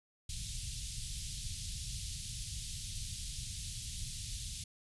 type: band-stop noise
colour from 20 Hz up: pink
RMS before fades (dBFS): -41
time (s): 0.29-4.64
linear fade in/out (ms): 5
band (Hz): 130 to 3400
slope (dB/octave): 24
effects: resampled to 24000 Hz